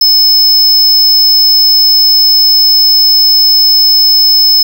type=tone; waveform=square; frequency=5210 Hz; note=E8; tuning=21 cents flat; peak=-4 dBFS; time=0.01-4.63 s; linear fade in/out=5 ms; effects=7-bit